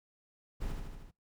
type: noise with echo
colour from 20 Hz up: brown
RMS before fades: -36 dBFS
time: 0.6-0.73 s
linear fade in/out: 20 ms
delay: 77 ms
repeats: 5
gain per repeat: -3 dB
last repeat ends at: 1.115 s
effects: noise-tail reverb RT60 0.2 s tail -25 dB re dry